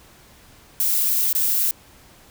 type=noise with dropouts; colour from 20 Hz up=violet; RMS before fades=-20 dBFS; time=0.8-1.71 s; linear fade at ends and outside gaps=0 ms; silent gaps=1.328-1.351 s; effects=pink hiss -50 dBFS RMS until 2.3 s